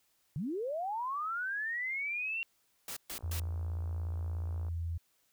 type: linear sweep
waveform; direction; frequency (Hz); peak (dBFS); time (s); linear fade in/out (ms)
sine; up; 126.1 to 2760; -33; 0.36-2.43; 0
type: noise bursts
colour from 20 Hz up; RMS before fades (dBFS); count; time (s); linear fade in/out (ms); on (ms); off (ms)
white; -41; 3; 2.88-3.398; 2; 86; 130
type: click train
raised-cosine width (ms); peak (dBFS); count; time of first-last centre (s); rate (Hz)
1; -39; 90; 3.12-4.684; 56.9
type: tone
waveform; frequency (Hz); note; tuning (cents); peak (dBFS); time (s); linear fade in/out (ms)
sine; 83.8; E2; +29; -33; 3.23-4.98; 10
effects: white hiss -73 dBFS RMS until 5.32 s